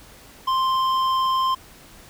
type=tone with hard clipping; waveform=triangle; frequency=1047 Hz; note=C6; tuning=1 cent sharp; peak=-20 dBFS; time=0.47-1.55 s; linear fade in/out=10 ms; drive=12 dB; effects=pink hiss -47 dBFS RMS until 2.09 s